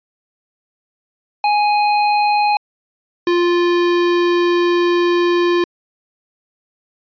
square tone pair in turn, 832 / 349.1 Hz, G#5 / F4, +3 / -1 cents, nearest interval octave + minor third, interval 1504 cents, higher first, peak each -13 dBFS, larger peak neither, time 1.44-2.57 / 3.27-5.64 s, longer second, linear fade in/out 2 ms, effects resampled to 11025 Hz

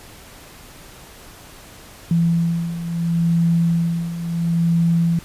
sine beating tone pair, 167.7 / 168.43 Hz, E3 / E3, +30 / +38 cents, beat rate 0.73 Hz, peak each -22 / -17 dBFS, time 2.11-5.19 s, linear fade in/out 2 ms, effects pink hiss -42 dBFS RMS until 5.24 s + resampled to 32000 Hz

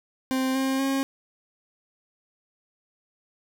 40% pulse tone with pitch steps, 261.6 / 266.2 / 270.8 Hz, C4 / C4 / C#4, 0 / +30 / -40 cents, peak -22 dBFS, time 0.31-1.03 s, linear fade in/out 0 ms, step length 240 ms, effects none

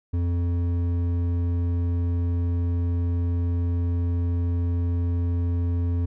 triangle tone with hard clipping, 86.7 Hz, F2, 12 cents flat, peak -23 dBFS, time 0.13-6.06 s, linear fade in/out 10 ms, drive 12 dB, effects none

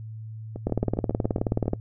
two click trains, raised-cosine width 2 ms, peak -20 / -10 dBFS, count 9 / 21, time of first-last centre 0.56-1.657 / 0.67-1.734 s, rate 7.29 / 18.8 Hz, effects noise-tail reverb RT60 0.1 s tail -22 dB re dry + added 110 Hz sine -35 dBFS peak until 1.8 s

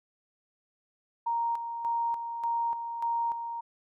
sine tone with tremolo, 932.3 Hz, A#5, in tune, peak -26 dBFS, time 1.26-3.61 s, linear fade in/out 10 ms, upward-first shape square, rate 1.7 Hz, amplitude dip 55%, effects none

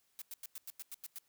blue noise bursts, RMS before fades -45 dBFS, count 9, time 0.19-1.185 s, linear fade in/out 0 ms, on 27 ms, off 94 ms, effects white hiss -75 dBFS RMS until 1.28 s

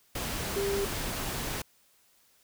sine tone in noise, 398 Hz, G4, 26 cents sharp, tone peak -28 dBFS, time 0.56-0.85 s, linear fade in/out 5 ms, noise pink, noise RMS -34 dBFS, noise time 0.15-1.62 s, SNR +3 dB, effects white hiss -65 dBFS RMS until 2.43 s

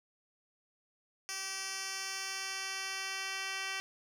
10% pulse tone with band-pass filter sweep, 385.7 Hz, G4, 28 cents flat, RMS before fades -39 dBFS, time 1.29-3.8 s, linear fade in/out 0 ms, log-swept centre 5800 to 3600 Hz, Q 1.3, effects none

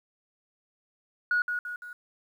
sine tone with echo, 1454 Hz, F#6, 31 cents flat, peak -21 dBFS, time 1.31-1.42 s, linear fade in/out 2 ms, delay 170 ms, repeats 3, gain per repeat -6 dB, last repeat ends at 1.93 s, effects tanh soft clip ceiling -18 dBFS + 10-bit

